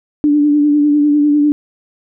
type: tone with vibrato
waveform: sine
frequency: 294.1 Hz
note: D4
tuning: 3 cents sharp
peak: -8 dBFS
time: 0.24-1.52 s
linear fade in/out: 0 ms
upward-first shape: sine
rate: 10 Hz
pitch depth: 30 cents each way
effects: none